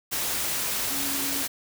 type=tone in noise; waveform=sine; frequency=276.4 Hz; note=C#4; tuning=5 cents flat; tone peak=-35 dBFS; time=0.9-1.44 s; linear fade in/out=20 ms; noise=white; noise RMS=-28 dBFS; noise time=0.11-1.48 s; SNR=-10 dB; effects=none